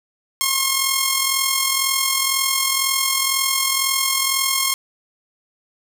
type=tone with amplitude modulation; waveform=5% pulse; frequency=1075 Hz; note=C6; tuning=47 cents sharp; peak=-3 dBFS; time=0.41-4.74 s; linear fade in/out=0 ms; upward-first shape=sine; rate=42 Hz; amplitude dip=45%; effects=none